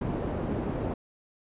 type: low-pass noise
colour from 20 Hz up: white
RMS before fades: -31 dBFS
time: 0.01-0.94 s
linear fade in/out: 5 ms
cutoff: 400 Hz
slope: 12 dB/octave
effects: resampled to 8000 Hz